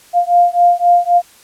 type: beating tone pair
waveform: sine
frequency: 699 / 702.8 Hz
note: F5 / F5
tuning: +1 / +11 cents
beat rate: 3.8 Hz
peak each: -11 dBFS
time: 0.13-1.22 s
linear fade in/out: 50 ms
effects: white hiss -45 dBFS RMS until 1.43 s + low-pass 12000 Hz 12 dB/octave